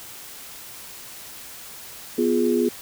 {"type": "chord", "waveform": "sine", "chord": "F diminished", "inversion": "second", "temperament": "equal", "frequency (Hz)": [246.9, 349.2, 415.3], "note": ["Cb4", "F4", "Ab4"], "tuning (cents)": [0, 0, 0], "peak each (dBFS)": -22, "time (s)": [2.18, 2.69], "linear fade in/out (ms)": 5, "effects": ["white hiss -40 dBFS RMS until 2.81 s"]}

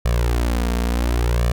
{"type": "tone with flanger", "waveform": "sawtooth", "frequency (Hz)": 59.1, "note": "A#1", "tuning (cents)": 24, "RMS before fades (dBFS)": -19, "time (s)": [0.05, 1.52], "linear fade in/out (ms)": 5, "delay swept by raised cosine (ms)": [1.7, 4.4], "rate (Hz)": 0.7, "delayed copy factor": 0.9, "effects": []}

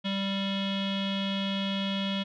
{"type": "tone with low-pass filter", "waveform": "square", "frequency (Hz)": 196, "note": "G3", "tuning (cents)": 0, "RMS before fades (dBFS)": -30, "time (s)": [0.04, 2.24], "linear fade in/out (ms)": 20, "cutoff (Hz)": 3300, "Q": 8.4, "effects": []}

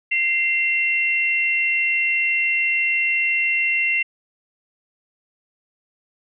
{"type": "tone pair together", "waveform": "sine", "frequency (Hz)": [2093, 2727], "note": ["C7", "F7"], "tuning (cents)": [0, -42], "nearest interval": "perfect fourth", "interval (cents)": 458, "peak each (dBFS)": -20, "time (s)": [0.11, 4.03], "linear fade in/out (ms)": 10, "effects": []}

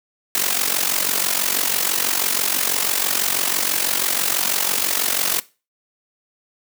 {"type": "noise with amplitude modulation", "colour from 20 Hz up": "white", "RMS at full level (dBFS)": -17, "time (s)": [0.35, 5.4], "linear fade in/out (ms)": 0, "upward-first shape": "sine", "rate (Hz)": 46.1, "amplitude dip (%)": 75, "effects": ["noise-tail reverb RT60 0.3 s tail -19 dB re dry", "high-pass 200 Hz 12 dB/octave"]}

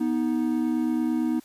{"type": "tone pair together", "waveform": "triangle", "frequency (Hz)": [245.2, 314.1], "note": ["B3", "D#4"], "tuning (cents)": [-12, 16], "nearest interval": "major third", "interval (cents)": 428, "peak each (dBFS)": -23, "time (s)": [0, 1.4], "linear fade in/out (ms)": 10, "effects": ["white hiss -55 dBFS RMS until 1.44 s", "resampled to 32000 Hz"]}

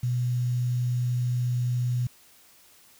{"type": "tone with quantisation", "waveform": "sine", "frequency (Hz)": 123.3, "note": "B2", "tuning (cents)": -2, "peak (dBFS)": -23, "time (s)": [0.03, 2.07], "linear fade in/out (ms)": 5, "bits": 8, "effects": ["white hiss -56 dBFS RMS until 2.99 s"]}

